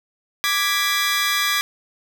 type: chord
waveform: 20% pulse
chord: G# diminished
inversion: second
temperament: equal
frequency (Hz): 1174.7 / 1661.2 / 1975.5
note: D6 / G#6 / B6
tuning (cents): 0 / 0 / 0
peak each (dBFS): -18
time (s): 0.44-1.61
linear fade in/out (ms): 0
effects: none